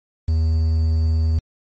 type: tone with quantisation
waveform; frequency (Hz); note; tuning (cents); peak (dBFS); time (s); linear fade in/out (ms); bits
triangle; 80.2; E2; -47; -13; 0.28-1.39; 5; 7
effects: MP3 32 kbps